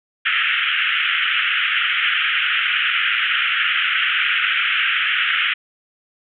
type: band-pass noise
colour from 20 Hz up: white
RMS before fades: -19 dBFS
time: 0.25-5.54 s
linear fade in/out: 10 ms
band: 1300 to 3200 Hz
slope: 96 dB/octave
effects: none